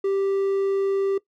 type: tone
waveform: triangle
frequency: 391.9 Hz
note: G4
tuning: in tune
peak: -18 dBFS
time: 0.04-1.18 s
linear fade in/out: 5 ms
effects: noise-tail reverb RT60 0.1 s tail -19 dB re dry